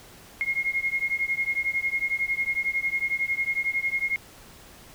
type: beating tone pair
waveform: sine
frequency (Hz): 2144 / 2155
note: C7 / C#7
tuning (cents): +42 / -49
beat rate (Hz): 11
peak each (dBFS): -27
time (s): 0.41-4.16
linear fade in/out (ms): 0
effects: pink hiss -49 dBFS RMS until 4.94 s